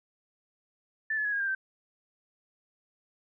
sine tone with pitch steps, 1760 / 1716.8 / 1674.7 / 1633.6 / 1593.5 / 1554.5 Hz, A6 / A6 / G#6 / G#6 / G6 / G6, 0 / -43 / +14 / -29 / +28 / -15 cents, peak -27 dBFS, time 1.1-1.55 s, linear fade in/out 5 ms, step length 75 ms, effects none

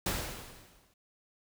pink noise with exponential decay, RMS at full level -30 dBFS, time 0.06-0.94 s, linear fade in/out 5 ms, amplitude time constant 190 ms, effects none

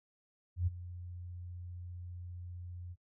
sine tone with ADSR envelope, 88.5 Hz, F2, 23 cents sharp, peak -27 dBFS, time 0.56-2.96 s, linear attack 110 ms, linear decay 19 ms, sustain -16 dB, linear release 43 ms, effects noise-tail reverb RT60 0.1 s tail -18 dB re dry

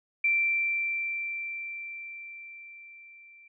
sine tone with level ramp, 2349 Hz, D7, in tune, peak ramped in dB -21 to -51 dBFS, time 0.24-3.48 s, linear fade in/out 5 ms, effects none

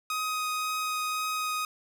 sawtooth tone with vibrato, 1254 Hz, D#6, 13 cents sharp, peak -25 dBFS, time 0.1-1.65 s, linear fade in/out 2 ms, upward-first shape triangle, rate 1.9 Hz, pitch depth 8 cents each way, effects none

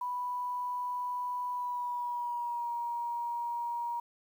sine tone with pitch glide, 987 to 947.3 Hz, B5 to A#5, -1 to +28 cents, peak -32 dBFS, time 0.01-4 s, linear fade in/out 5 ms, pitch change -71 cents, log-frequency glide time 1.51-2.7 s, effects 10-bit

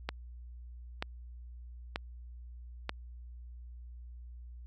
click train, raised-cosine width 0.3 ms, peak -17 dBFS, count 4, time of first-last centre 0.09-2.894 s, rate 1.07 Hz, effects added 60 Hz sine -45 dBFS peak until 4.66 s + AAC 64 kbps

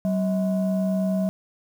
sine tone pair together, 190.27 / 640 Hz, F#3 / D#5, +49 / +49 cents, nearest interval octave + major sixth, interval 2100 cents, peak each -20 / -26 dBFS, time 0.05-1.29 s, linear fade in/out 0 ms, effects tanh soft clip ceiling -16 dBFS + 8-bit

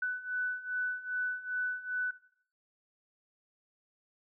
sine beating tone pair, 1493 / 1495.5 Hz, F#6 / F#6, +15 / +18 cents, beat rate 2.5 Hz, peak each -37 / -33 dBFS, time 0.02-2.11 s, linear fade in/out 5 ms, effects noise-tail reverb RT60 0.6 s tail -17 dB re dry

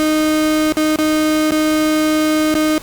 35% pulse tone with dropouts, 309.2 Hz, D#4, 11 cents flat, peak -11 dBFS, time 0-2.78 s, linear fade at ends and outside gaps 0 ms, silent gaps 0.723-0.77 / 0.959-0.987 / 1.508-1.52 / 2.542-2.552 s, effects pink hiss -36 dBFS RMS until 2.82 s + Opus 48 kbps

